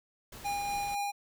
pink noise, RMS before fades -47 dBFS, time 0.32-0.95 s, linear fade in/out 5 ms
square tone with tremolo, 811 Hz, G#5, 41 cents flat, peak -31 dBFS, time 0.44-1.12 s, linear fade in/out 20 ms, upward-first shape triangle, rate 4 Hz, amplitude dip 25%
effects none

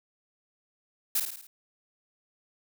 blue noise with echo, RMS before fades -26 dBFS, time 1.15-1.2 s, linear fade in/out 5 ms, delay 54 ms, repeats 5, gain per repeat -5 dB, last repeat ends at 1.47 s, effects none

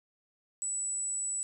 sine tone, 7902 Hz, B8, in tune, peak -31 dBFS, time 0.62-1.43 s, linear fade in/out 0 ms, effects none

